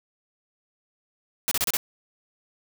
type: noise bursts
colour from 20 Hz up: white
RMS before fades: -24 dBFS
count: 5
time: 1.48-1.769 s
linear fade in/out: 0 ms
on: 33 ms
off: 31 ms
effects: none